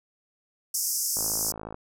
pink band-pass noise, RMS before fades -28 dBFS, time 0.74-1.52 s, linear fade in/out 5 ms, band 5100 to 15000 Hz, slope 96 dB/octave
click train, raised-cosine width 1 ms, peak -23 dBFS, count 32, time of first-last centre 1.17-1.744 s, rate 54 Hz
effects none

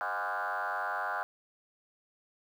sine tone with frequency modulation, 1108.7 Hz, C#6, in tune, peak -30 dBFS, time 0.01-1.23 s, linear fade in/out 0 ms, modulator 95.7 Hz, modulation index 4.8, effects tanh soft clip ceiling -26 dBFS + 10-bit

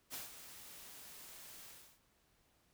white noise with ADSR envelope, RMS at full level -44 dBFS, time 0.1-2 s, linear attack 40 ms, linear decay 150 ms, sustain -10 dB, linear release 340 ms, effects pink hiss -74 dBFS RMS until 2.73 s

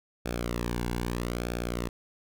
sawtooth tone with flanger, 59.5 Hz, A#1, 36 cents sharp, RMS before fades -32 dBFS, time 0.25-1.89 s, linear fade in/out 10 ms, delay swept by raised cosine 1 to 1.61 ms, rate 0.78 Hz, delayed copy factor -0.7, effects none

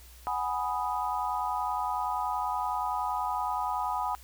sine chord, G# minor seventh, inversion third, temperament equal, 740 / 830.6 / 987.8 / 1244.5 Hz, F#5 / G#5 / B5 / D#6, 0 / 0 / 0 / 0 cents, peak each -35 / -33 / -32 / -35 dBFS, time 0.27-4.15 s, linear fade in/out 0 ms, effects added 60 Hz sine -50 dBFS peak until 4.23 s + white hiss -55 dBFS RMS until 4.23 s

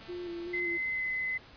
click train, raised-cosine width 0.2 ms, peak -36 dBFS, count 132, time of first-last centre 0.01-0.597 s, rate 223 Hz
sine tone with vibrato, 348.3 Hz, F4, 5 cents flat, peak -36 dBFS, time 0.08-0.78 s, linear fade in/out 20 ms, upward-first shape square, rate 2.6 Hz, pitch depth 28 cents each way
sine tone with pitch glide, 2050 to 2033 Hz, C7 to B6, -36 to +50 cents, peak -30 dBFS, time 0.53-1.38 s, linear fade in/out 10 ms, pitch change -14 cents, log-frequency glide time 0.92-1.04 s
effects pink hiss -53 dBFS RMS until 1.56 s + resampled to 11025 Hz

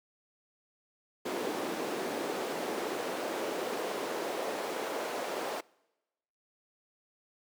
brown noise with high-pass filter sweep, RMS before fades -35 dBFS, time 1.25-5.61 s, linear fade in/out 10 ms, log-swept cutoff 350 to 540 Hz, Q 1.5, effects noise-tail reverb RT60 1.0 s tail -25 dB re dry + high-pass 200 Hz 12 dB/octave

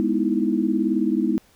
sine chord, E major seventh, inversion first, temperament equal, 207.7 / 246.9 / 311.1 / 329.6 Hz, G#3 / B3 / D#4 / E4, 0 / 0 / 0 / 0 cents, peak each -24 dBFS, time 0-1.38 s, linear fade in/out 0 ms, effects pink hiss -57 dBFS RMS until 1.55 s

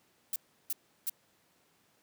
violet noise bursts, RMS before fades -33 dBFS, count 3, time 0.33-1.097 s, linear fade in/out 2 ms, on 29 ms, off 340 ms, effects pink hiss -69 dBFS RMS until 2.02 s + high-pass 150 Hz 12 dB/octave

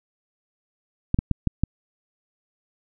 clicks, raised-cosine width 5 ms, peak -7 dBFS, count 5, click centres 1.144 / 1.189 / 1.313 / 1.473 / 1.636 s, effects none

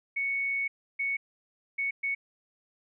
sine tone bursts at uneven times, 2219 Hz, C#7, 1 cent sharp, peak -27 dBFS, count 4, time 0.16-0.68 / 0.99-1.17 / 1.78-1.91 / 2.03-2.15 s, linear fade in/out 10 ms, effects none

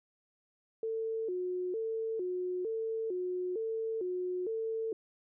sine tone with vibrato, 402.9 Hz, G4, 48 cents sharp, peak -32 dBFS, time 0.83-4.93 s, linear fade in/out 2 ms, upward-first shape square, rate 1.1 Hz, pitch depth 180 cents each way, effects none

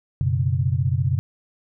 sine chord, F# suspended fourth, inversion none, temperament equal, 92.5 / 123.47 / 138.59 Hz, F#2 / B2 / C#3, 0 / 0 / 0 cents, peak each -23 / -22 / -23 dBFS, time 0.21-1.19 s, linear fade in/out 0 ms, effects none

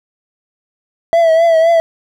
triangle tone with vibrato, 659.3 Hz, E5, in tune, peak -5 dBFS, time 1.13-1.8 s, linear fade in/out 0 ms, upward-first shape triangle, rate 3.9 Hz, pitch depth 57 cents each way, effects none

